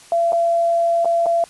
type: tone with dropouts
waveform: sine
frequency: 678 Hz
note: E5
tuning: 49 cents sharp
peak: -14 dBFS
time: 0.12-1.44 s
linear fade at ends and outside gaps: 1 ms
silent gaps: 0.322-0.33 / 1.047-1.055 / 1.259-1.265 s
effects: white hiss -45 dBFS RMS until 1.49 s + resampled to 24000 Hz